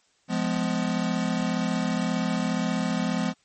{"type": "chord", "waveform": "square", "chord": "F diminished", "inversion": "none", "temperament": "just", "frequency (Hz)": [174.61, 209.5, 251.4], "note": ["F3", "Ab3", "Cb4"], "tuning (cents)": [0, 15, 31], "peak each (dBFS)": -29, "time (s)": [0.28, 3.34], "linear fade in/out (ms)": 50, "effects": ["white hiss -65 dBFS RMS until 3.44 s", "MP3 32 kbps"]}